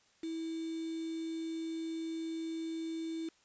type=tone with quantisation; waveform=sine; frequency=325.7 Hz; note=E4; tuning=21 cents flat; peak=-36 dBFS; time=0.23-3.29 s; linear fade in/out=5 ms; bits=8; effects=white hiss -68 dBFS RMS until 3.44 s + resampled to 16000 Hz